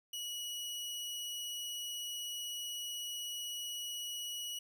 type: tone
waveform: sawtooth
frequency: 2921 Hz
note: F#7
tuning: 23 cents flat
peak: -36 dBFS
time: 0.13-4.59 s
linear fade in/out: 5 ms
effects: none